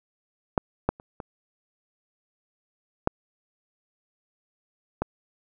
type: clicks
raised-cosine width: 1 ms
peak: -6 / -7 / -30 / -21 / -6 / -11 dBFS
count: 6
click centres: 0.578 / 0.89 / 0.999 / 1.202 / 3.074 / 5.02 s
effects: none